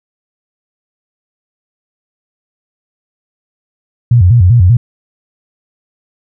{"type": "tone with vibrato", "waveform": "sine", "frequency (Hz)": 103.83, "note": "G#2", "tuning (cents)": 0, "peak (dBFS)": -3, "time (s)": [4.11, 4.77], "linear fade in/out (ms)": 5, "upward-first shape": "square", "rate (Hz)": 5.1, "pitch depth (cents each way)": 250, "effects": []}